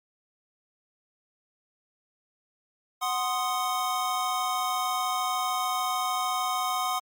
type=chord; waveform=square; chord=C diminished; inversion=second; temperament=equal; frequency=740 / 1046.5 / 1244.5 Hz; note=Gb5 / C6 / Eb6; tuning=0 / 0 / 0 cents; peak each=-31 dBFS; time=3.01-7 s; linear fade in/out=20 ms; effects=MP3 96 kbps